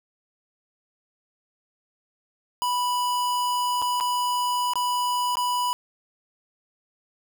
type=tone with dropouts; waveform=square; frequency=985 Hz; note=B5; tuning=5 cents flat; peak=-23 dBFS; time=2.62-5.73 s; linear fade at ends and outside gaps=0 ms; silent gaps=3.818-3.823 / 4.001-4.008 / 4.735-4.756 / 5.355-5.37 s; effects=none